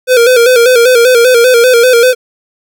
square tone with vibrato, 487.3 Hz, B4, 23 cents flat, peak -4 dBFS, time 0.07-2.15 s, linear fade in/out 50 ms, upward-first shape square, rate 5.1 Hz, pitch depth 71 cents each way, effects none

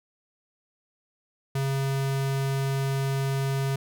square tone, 136.2 Hz, C#3, 30 cents flat, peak -25 dBFS, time 1.55-3.76 s, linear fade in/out 5 ms, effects none

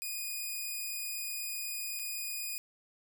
5% pulse tone with dropouts, 2471 Hz, D#7, 13 cents flat, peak -26 dBFS, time 0.02-2.58 s, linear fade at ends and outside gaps 0 ms, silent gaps 1.991-1.995 s, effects none

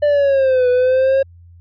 triangle linear two-way sweep, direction down then up, 594 to 493.9 to 544 Hz, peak -9 dBFS, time 0.02-1.23 s, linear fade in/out 10 ms, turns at 0.69 s, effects added 86 Hz sine -40 dBFS peak until 1.6 s + resampled to 11025 Hz

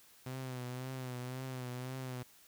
sawtooth tone with vibrato, 127.6 Hz, C3, 43 cents flat, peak -36 dBFS, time 0.26-2.23 s, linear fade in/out 5 ms, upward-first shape triangle, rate 1.9 Hz, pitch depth 58 cents each way, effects white hiss -62 dBFS RMS until 2.47 s

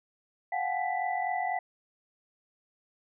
sine tone cluster, 715 / 759 / 847 / 1983 Hz, F5 / F#5 / G#5 / B6, +41 / +44 / +34 / +7 cents, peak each -32 / -32 / -37 / -36 dBFS, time 0.52-1.59 s, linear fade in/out 5 ms, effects none

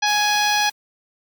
harmonic tone, 834 Hz, G#5, 7 cents sharp, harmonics 1 / 2 / 3 / 4 / 5 / 6 / 7, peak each -20 / -23 / -25 / -26 / -27 / -28 / -28 dBFS, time 0.02-0.7 s, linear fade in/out 10 ms
white high-pass noise, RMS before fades -35 dBFS, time 0.05-0.72 s, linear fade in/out 50 ms, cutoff 110 Hz, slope 24 dB/octave
effects none

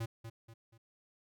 square tone with echo, 113.8 Hz, A#2, 41 cents flat, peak -36 dBFS, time 0-0.06 s, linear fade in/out 10 ms, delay 240 ms, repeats 3, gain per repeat -8 dB, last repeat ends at 0.78 s, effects none

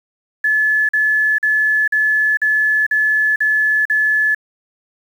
sine tone bursts, 1722 Hz, A6, 38 cents flat, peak -12 dBFS, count 8, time 0.44-4.348 s, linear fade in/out 5 ms, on 450 ms, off 44 ms, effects 7-bit

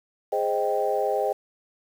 sine chord, Ab major seventh, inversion none, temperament equal, 415.3 / 523.3 / 622.3 / 784 Hz, Ab4 / C5 / Eb5 / G5, 0 / 0 / 0 / 0 cents, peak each -27 dBFS, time 0.32-1.33 s, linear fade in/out 10 ms, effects tanh soft clip ceiling -11 dBFS + 8-bit

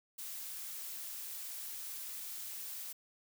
blue noise, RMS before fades -44 dBFS, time 0.18-2.93 s, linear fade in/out 10 ms, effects none

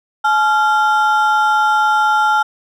triangle ring-modulated tone, 1119 Hz, C#6, 16 cents sharp, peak -6 dBFS, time 0.24-2.43 s, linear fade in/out 10 ms, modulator 265 Hz, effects none

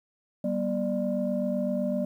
sine tone cluster, 193.7 / 241.6 / 595 Hz, G3 / B3 / D5, -20 / -38 / +22 cents, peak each -29 dBFS, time 0.44-2.05 s, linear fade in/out 5 ms, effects tanh soft clip ceiling -17 dBFS + 10-bit

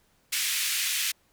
pink band-pass noise, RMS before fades -28 dBFS, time 0.32-1.12 s, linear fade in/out 10 ms, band 2000 to 16000 Hz, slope 24 dB/octave, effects pink hiss -66 dBFS RMS until 1.32 s

